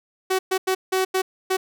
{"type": "tone bursts at uneven times", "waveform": "sawtooth", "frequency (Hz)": 376.6, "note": "F#4", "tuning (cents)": 31, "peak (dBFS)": -15, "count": 6, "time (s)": [[0.3, 0.39], [0.51, 0.58], [0.67, 0.75], [0.92, 1.05], [1.14, 1.22], [1.5, 1.57]], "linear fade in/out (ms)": 10, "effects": []}